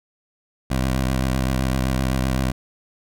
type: tone with vibrato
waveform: 15% pulse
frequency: 65 Hz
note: C2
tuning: 11 cents flat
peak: -13 dBFS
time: 0.7-2.52 s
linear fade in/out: 10 ms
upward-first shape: sine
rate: 7.8 Hz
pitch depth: 46 cents each way
effects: none